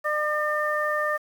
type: harmonic tone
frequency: 602 Hz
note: D5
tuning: 43 cents sharp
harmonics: 1 / 2 / 3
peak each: -27 / -27 / -27 dBFS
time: 0.04-1.18 s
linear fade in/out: 20 ms
effects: 8-bit